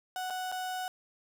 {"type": "tone with dropouts", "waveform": "35% pulse", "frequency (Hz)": 740, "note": "F#5", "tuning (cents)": 0, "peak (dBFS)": -32, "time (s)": [0.16, 0.88], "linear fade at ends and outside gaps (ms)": 1, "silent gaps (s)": [[0.301, 0.305], [0.517, 0.523]], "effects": []}